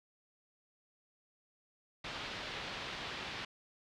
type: low-pass noise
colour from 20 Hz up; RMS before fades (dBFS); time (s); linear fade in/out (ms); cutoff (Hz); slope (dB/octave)
white; -43; 2.04-3.45; 5; 3900; 24
effects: none